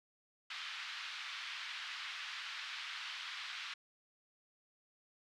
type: band-pass noise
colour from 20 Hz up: white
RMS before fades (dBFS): -45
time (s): 0.5-3.74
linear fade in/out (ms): 5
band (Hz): 1200 to 3900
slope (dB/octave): 24
effects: none